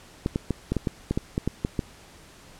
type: clicks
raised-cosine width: 3 ms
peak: -11 dBFS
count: 12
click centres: 0.261 / 0.359 / 0.507 / 0.72 / 0.767 / 0.872 / 1.11 / 1.175 / 1.379 / 1.476 / 1.649 / 1.792 s
effects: pink hiss -50 dBFS RMS until 2.59 s + low-pass 10000 Hz 12 dB/octave